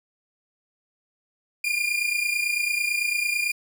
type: tone pair together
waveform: 40% pulse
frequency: 2398 / 2427 Hz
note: D7 / D#7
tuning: +36 / -44 cents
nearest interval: unison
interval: 20 cents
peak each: -25 dBFS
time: 1.64-3.52 s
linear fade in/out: 5 ms
effects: none